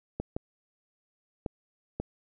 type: clicks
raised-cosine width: 2 ms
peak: -18 dBFS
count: 4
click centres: 0.2 / 0.365 / 1.462 / 2 s
effects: none